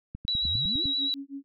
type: click train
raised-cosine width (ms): 5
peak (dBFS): -24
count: 8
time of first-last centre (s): 0.15-0.856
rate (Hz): 9.91
type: tone with vibrato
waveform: sine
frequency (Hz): 3893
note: B7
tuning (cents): -26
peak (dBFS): -25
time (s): 0.28-1.14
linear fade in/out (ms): 0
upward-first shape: triangle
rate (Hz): 7.6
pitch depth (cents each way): 28
type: exponential sweep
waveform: sine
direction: up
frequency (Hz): 55 to 410.2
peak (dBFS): -33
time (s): 0.41-0.85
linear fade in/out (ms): 50
type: tone with tremolo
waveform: sine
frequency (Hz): 277.2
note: C#4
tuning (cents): 0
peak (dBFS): -33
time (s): 0.84-1.44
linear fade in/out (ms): 0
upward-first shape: sine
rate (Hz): 6.3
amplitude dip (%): 100
effects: none